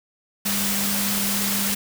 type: tone in noise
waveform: sine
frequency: 200.3 Hz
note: G3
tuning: 38 cents sharp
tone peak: -27 dBFS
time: 0.45-1.75 s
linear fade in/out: 10 ms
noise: white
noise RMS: -24 dBFS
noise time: 0.45-1.75 s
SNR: -6 dB
effects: none